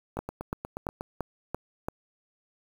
two click trains, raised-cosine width 1 ms, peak -20 / -16 dBFS, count 8 / 6, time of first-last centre 0.17-1.009 / 0.19-1.885 s, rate 8.34 / 2.95 Hz, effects 7-bit

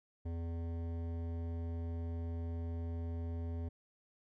sine tone with hard clipping, 83.8 Hz, E2, 29 cents sharp, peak -39 dBFS, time 0.25-3.69 s, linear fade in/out 10 ms, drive 14 dB, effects none

